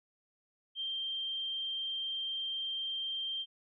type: tone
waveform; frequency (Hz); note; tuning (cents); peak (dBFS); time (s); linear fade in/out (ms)
sine; 3162; G7; +14; -34; 0.75-3.46; 50
effects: none